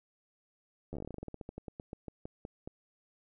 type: slowing click train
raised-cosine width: 2 ms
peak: -28 dBFS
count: 25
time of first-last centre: 0.93-2.675 s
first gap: 11 ms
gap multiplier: 1.14
effects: none